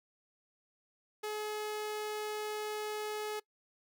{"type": "tone", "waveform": "sawtooth", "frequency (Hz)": 424.6, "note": "G#4", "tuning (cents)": 38, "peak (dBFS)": -32, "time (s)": [1.23, 3.4], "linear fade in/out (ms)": 10, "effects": ["noise-tail reverb RT60 0.1 s tail -23 dB re dry"]}